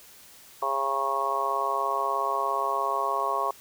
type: harmonic tone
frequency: 136.9 Hz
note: C#3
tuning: 21 cents flat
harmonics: 3 / 4 / 5 / 6 / 7 / 8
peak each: -35 / -35 / -32 / -36 / -31 / -27 dBFS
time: 0.62-3.51 s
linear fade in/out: 5 ms
effects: white hiss -51 dBFS RMS until 3.6 s